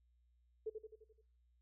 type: tone with echo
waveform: sine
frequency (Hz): 437.1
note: A4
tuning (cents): -11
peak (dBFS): -37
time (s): 0.66-0.7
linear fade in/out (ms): 10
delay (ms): 86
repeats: 6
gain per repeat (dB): -5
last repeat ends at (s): 1.216
effects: noise-tail reverb RT60 0.5 s tail -21 dB re dry + added 60 Hz sine -70 dBFS peak until 1.61 s